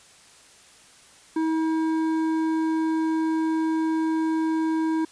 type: tone with hard clipping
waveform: sine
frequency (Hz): 320.2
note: D#4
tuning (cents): +50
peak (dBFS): -23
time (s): 1.36-5.05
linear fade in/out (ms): 5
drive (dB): 9
effects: white hiss -52 dBFS RMS until 5.11 s + resampled to 22050 Hz

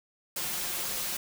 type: noise with comb filter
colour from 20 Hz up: white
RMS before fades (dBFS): -33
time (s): 0.36-1.17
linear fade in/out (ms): 5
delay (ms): 5.6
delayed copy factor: +0.7
effects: none

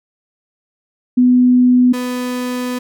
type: tone pair in turn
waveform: sine / 35% pulse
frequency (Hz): 249.1 / 249.1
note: B3 / B3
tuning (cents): +15 / +15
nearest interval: unison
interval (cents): 0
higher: neither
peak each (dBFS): -7 / -17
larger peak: first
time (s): 1.17-1.93 / 1.93-2.79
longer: second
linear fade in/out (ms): 10
effects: none

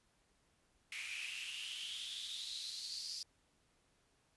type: noise with high-pass filter sweep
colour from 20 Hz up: pink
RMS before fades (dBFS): -45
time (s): 0.92-3.23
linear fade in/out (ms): 2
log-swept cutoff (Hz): 2300 to 4900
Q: 7.6
effects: pink hiss -75 dBFS RMS until 4.36 s + resampled to 24000 Hz

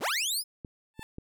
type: linear sweep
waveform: 20% pulse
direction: up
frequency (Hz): 65.41 to 5240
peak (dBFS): -22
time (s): 0-0.44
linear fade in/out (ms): 50
type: clicks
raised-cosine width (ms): 3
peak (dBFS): -27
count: 3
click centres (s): 0.648 / 0.994 / 1.184
type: tone with exponential growth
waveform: 15% pulse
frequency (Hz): 882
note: A5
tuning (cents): +4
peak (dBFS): -32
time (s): 0.94-1.03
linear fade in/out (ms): 0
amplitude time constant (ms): 19
effects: none

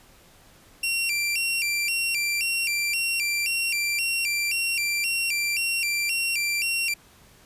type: tone with vibrato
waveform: sawtooth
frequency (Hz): 2542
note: D#7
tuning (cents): +36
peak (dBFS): -20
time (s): 0.83-6.94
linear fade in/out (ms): 5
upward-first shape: square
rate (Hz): 1.9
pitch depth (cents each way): 130
effects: pink hiss -54 dBFS RMS until 7.45 s + resampled to 32000 Hz

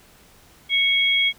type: tone pair together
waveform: sine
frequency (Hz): 2217 / 3295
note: C#7 / G#7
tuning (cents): 0 / -14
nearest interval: perfect fifth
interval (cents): 686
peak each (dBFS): -19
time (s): 0.69-1.33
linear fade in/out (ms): 50
effects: pink hiss -52 dBFS RMS until 1.38 s

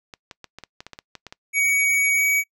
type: clicks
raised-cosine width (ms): 0.2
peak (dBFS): -20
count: 12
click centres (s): 0.138 / 0.312 / 0.443 / 0.586 / 0.637 / 0.805 / 0.866 / 0.933 / 0.989 / 1.153 / 1.267 / 1.325
type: tone with pitch glide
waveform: square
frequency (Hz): 2252 to 2265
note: C#7 to C#7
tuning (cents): +27 to +37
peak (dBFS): -18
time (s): 1.53-2.44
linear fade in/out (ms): 50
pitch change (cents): +10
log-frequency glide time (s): 2.16-2.23
effects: noise-tail reverb RT60 0.1 s tail -24 dB re dry

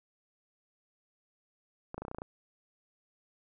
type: clicks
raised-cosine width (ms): 1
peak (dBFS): -25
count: 9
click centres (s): 1.944 / 1.98 / 2.02 / 2.051 / 2.082 / 2.114 / 2.147 / 2.185 / 2.219
effects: none

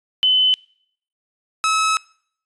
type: tone pair in turn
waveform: sine / sawtooth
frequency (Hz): 3030 / 1291.7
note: F#7 / E6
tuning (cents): +40 / -36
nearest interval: octave + minor third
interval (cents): 1476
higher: first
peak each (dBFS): -12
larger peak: neither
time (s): 0.23-0.54 / 1.64-1.97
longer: second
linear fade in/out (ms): 0
effects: noise-tail reverb RT60 0.6 s tail -24 dB re dry + resampled to 24000 Hz

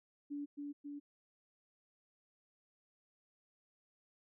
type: tone with echo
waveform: sine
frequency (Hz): 288.4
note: D4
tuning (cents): -31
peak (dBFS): -39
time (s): 0.3-0.46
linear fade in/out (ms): 20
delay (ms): 270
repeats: 2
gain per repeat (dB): -2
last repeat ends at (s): 1
effects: none

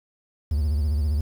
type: tone with vibrato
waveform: triangle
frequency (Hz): 74.2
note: D2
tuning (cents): +18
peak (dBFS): -18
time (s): 0.51-1.21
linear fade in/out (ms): 5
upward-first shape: sine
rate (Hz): 15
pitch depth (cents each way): 130
effects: 8-bit

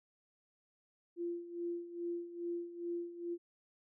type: tone with tremolo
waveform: sine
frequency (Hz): 344.8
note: F4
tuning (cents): -22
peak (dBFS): -35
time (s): 1.16-3.38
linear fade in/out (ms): 50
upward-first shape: sine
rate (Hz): 2.4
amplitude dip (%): 75
effects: none

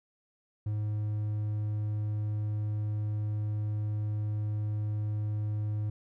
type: tone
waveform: triangle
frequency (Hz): 105.7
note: G#2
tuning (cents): +31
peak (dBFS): -27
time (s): 0.66-5.9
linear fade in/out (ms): 5
effects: none

